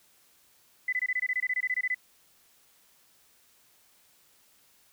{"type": "tone bursts", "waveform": "sine", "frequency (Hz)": 2006, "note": "B6", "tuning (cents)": 26, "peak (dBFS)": -25, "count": 16, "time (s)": [0.88, 1.946], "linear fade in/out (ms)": 5, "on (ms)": 46, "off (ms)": 22, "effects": ["white hiss -63 dBFS RMS until 4.92 s"]}